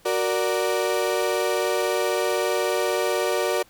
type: chord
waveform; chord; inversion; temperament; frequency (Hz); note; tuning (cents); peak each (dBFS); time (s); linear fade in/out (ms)
35% pulse; Gb augmented; none; equal; 370 / 466.2 / 587.3; Gb4 / Bb4 / D5; 0 / 0 / 0; -24; 0.05-3.63; 10
effects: pink hiss -55 dBFS RMS until 3.69 s